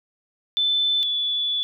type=tone pair in turn; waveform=sine; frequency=3520 / 3448 Hz; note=A7 / A7; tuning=0 / -36 cents; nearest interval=unison; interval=36 cents; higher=first; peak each=-18 / -21 dBFS; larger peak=first; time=0.57-1.03 / 1.03-1.63 s; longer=second; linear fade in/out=0 ms; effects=none